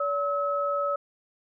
sine tone pair together, 572 / 1289.7 Hz, D5 / E6, -46 / -38 cents, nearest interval octave + major second, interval 1408 cents, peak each -27 dBFS, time 0-0.96 s, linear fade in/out 5 ms, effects none

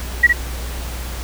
sine tone with echo, 1925 Hz, B6, 45 cents flat, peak -5 dBFS, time 0.23-0.27 s, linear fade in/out 10 ms, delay 60 ms, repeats 1, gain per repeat -5 dB, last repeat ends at 0.33 s, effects added 60 Hz sine -25 dBFS peak until 1.23 s + pink hiss -32 dBFS RMS until 1.23 s

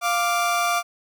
30% pulse tone pair together, 698.5 / 1174.7 Hz, F5 / D6, 0 / 0 cents, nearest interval major sixth, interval 900 cents, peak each -20 dBFS, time 0.01-0.83 s, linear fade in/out 50 ms, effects none

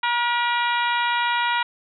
harmonic tone with a mistuned harmonic, 476.9 Hz, A#4, 39 cents sharp, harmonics 2 / 3 / 4 / 5 / 6 / 7 / 8, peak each -22 / -26 / -28 / -30 / -32 / -33 / -34 dBFS, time 0.03-1.63 s, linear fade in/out 5 ms, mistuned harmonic 4, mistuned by +21 cents, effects none

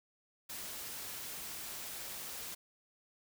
white noise, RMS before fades -44 dBFS, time 0.49-2.55 s, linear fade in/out 10 ms, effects none

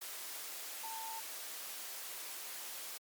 sine tone in noise, 896 Hz, A5, 31 cents sharp, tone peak -43 dBFS, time 0.83-1.2 s, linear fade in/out 10 ms, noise white, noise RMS -45 dBFS, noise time 0.01-2.98 s, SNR -1 dB, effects high-pass 400 Hz 12 dB/octave + MP3 96 kbps

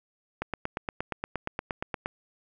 click train, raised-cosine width 0.5 ms, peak -15 dBFS, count 15, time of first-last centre 0.42-2.059 s, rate 8.54 Hz, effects none

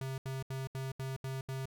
square tone bursts, 133 Hz, C3, 29 cents sharp, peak -37 dBFS, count 7, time 0.01-1.656 s, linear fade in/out 2 ms, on 170 ms, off 76 ms, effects none

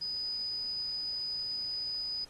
sine tone, 4978 Hz, D#8, in tune, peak -33 dBFS, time 0.01-2.25 s, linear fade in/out 10 ms, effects pink hiss -58 dBFS RMS until 2.29 s + AAC 32 kbps

